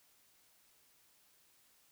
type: silence
effects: white hiss -69 dBFS RMS until 1.91 s